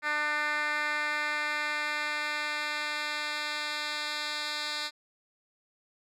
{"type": "tone with band-pass filter sweep", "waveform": "10% pulse", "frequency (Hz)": 299.1, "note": "D4", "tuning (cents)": 32, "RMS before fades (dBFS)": -32, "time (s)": [0.02, 4.91], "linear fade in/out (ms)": 50, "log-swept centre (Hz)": [1900, 3700], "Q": 1.9, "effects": []}